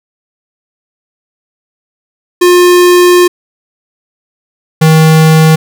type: tone pair in turn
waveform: square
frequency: 355.8 / 158.49 Hz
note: F4 / D#3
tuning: +32 / +32 cents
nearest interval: octave + major second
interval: 1400 cents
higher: first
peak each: -3 dBFS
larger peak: neither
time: 2.41-3.28 / 4.81-5.56 s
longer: first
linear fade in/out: 10 ms
effects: none